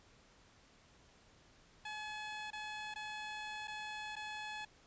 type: tone with dropouts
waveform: 15% pulse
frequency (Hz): 852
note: G#5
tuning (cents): +44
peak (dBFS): -36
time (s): 1.85-4.65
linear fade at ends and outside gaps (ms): 5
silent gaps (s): 2.505-2.53 / 2.941-2.958 / 3.674-3.679 / 4.156-4.164
effects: pink hiss -65 dBFS RMS until 4.86 s + resampled to 16000 Hz